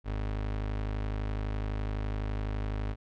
30% pulse tone, 51.91 Hz, G#1, in tune, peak -28 dBFS, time 0.04-2.96 s, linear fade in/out 50 ms, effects low-pass 3000 Hz 12 dB/octave

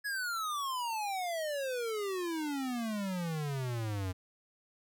square exponential sweep, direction down, 1700 to 90.2 Hz, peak -34 dBFS, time 0.04-4.13 s, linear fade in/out 20 ms, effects none

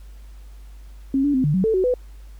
sine tone with pitch steps, 270.5 / 287.6 / 260 / 148 / 187.2 / 443.2 / 373.7 / 498.8 Hz, C#4 / D4 / C4 / D3 / F#3 / A4 / F#4 / B4, -42 / -36 / -11 / +14 / +20 / +13 / +17 / +17 cents, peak -16 dBFS, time 1.14-1.94 s, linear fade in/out 2 ms, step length 100 ms, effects added 50 Hz sine -38 dBFS peak until 2.39 s + pink hiss -57 dBFS RMS until 2.39 s

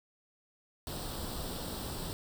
pink noise with comb filter, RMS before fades -39 dBFS, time 0.87-2.13 s, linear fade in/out 0 ms, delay 0.23 ms, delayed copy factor +0.65, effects none

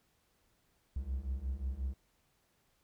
triangle beating tone pair, 62.8 / 68.4 Hz, B1 / C#2, +30 / -23 cents, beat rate 5.6 Hz, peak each -37 / -35 dBFS, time 0.96-1.94 s, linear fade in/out 5 ms, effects pink hiss -74 dBFS RMS until 2.83 s

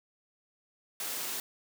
white high-pass noise, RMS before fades -36 dBFS, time 1-1.4 s, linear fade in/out 2 ms, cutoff 200 Hz, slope 12 dB/octave, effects none

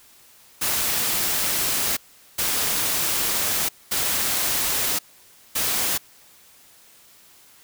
white noise bursts at uneven times, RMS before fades -23 dBFS, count 4, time 0.61-1.97 / 2.38-3.69 / 3.91-4.99 / 5.55-5.98 s, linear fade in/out 10 ms, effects white hiss -52 dBFS RMS until 7.63 s

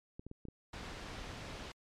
clicks, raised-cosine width 3 ms, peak -33 dBFS, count 5, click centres 0.195 / 0.266 / 0.314 / 0.453 / 0.485 s
pink noise, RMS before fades -45 dBFS, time 0.73-1.72 s, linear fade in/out 5 ms
effects low-pass 5000 Hz 12 dB/octave + MP3 96 kbps

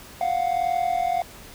triangle tone pair together, 698.5 / 740 Hz, F5 / F#5, 0 / 0 cents, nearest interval minor second, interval 100 cents, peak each -21 / -23 dBFS, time 0.21-1.22 s, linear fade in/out 2 ms, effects pink hiss -44 dBFS RMS until 1.54 s

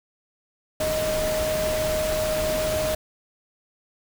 sine tone in noise, 622.3 Hz, D#5, in tune, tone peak -23 dBFS, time 0.8-2.95 s, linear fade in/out 5 ms, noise pink, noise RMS -29 dBFS, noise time 0.8-2.95 s, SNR +3 dB, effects none

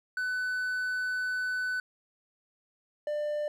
triangle tone pair in turn, 1500 / 595.3 Hz, F#6 / D5, +23 / +23 cents, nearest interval octave + major third, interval 1600 cents, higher first, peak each -27 dBFS, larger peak neither, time 0.17-1.8 / 3.07-3.48 s, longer first, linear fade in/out 2 ms, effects none

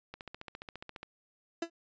click train, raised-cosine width 0.3 ms, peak -27 dBFS, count 14, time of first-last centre 0.14-1.03 s, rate 14.6 Hz
30% pulse tone with exponential decay, 335.4 Hz, E4, 30 cents sharp, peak -26 dBFS, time 1.62-1.7 s, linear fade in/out 5 ms, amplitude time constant 17 ms
effects resampled to 16000 Hz

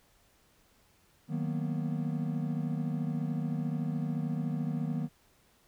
triangle chord, B major seventh, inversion first, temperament equal, 155.56 / 185 / 233.1 / 246.9 Hz, D#3 / F#3 / A#3 / B3, 0 / 0 / 0 / 0 cents, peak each -31 / -36 / -35 / -36 dBFS, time 1.28-5.09 s, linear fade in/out 50 ms, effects pink hiss -66 dBFS RMS until 5.67 s

